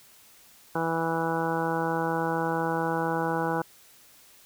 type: harmonic tone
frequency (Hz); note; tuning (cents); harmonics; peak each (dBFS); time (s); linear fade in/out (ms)
164.3; E3; -5; 1 / 2 / 3 / 4 / 5 / 6 / 7 / 8 / 9; -33 / -32 / -31 / -38 / -31 / -34 / -40 / -39 / -35; 0.75-3.62; 5
effects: white hiss -55 dBFS RMS until 4.45 s